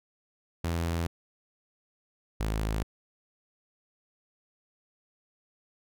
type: tone pair in turn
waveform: sawtooth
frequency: 84 / 53.62 Hz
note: E2 / A1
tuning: +33 / -44 cents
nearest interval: minor sixth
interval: 777 cents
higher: first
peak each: -24 dBFS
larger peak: neither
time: 0.64-1.07 / 2.4-2.83 s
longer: neither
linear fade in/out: 5 ms
effects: none